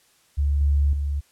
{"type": "tone with level steps", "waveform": "sine", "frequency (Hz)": 71.5, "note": "D2", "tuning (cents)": -46, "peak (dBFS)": [-18, -16, -22], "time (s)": [0.37, 1.21], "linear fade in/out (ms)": 20, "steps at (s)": [0.61, 0.93], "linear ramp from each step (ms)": 2, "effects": ["white hiss -60 dBFS RMS until 1.31 s", "low-pass 11000 Hz 12 dB/octave"]}